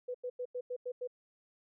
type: tone bursts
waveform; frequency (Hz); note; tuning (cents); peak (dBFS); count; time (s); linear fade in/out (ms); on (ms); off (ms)
sine; 496.1; B4; +8; -35; 7; 0.08-1.075; 10; 65; 90
effects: none